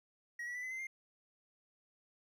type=tone with pitch steps; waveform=triangle; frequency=1902 / 1942 / 1982.8 / 2024 / 2067 / 2110 Hz; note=A#6 / B6 / B6 / B6 / C7 / C7; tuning=+34 / -30 / +6 / +42 / -22 / +14 cents; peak=-38 dBFS; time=0.39-0.87 s; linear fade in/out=5 ms; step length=80 ms; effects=none